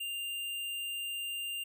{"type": "tone", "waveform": "square", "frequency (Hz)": 2794, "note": "F7", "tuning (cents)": 0, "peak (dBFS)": -36, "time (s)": [0, 1.64], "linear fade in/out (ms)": 10, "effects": []}